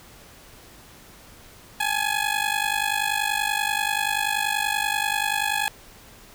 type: ring-modulated tone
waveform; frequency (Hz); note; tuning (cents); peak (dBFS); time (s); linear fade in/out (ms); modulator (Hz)
15% pulse; 840; G#5; +19; -13; 1.8-5.68; 0; 25.2
effects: pink hiss -48 dBFS RMS until 6.34 s